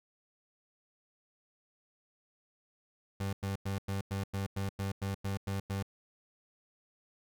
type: tone bursts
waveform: 30% pulse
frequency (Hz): 98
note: G2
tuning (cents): 0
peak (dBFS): -30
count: 12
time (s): 3.2-5.827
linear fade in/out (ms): 5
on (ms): 130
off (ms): 97
effects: none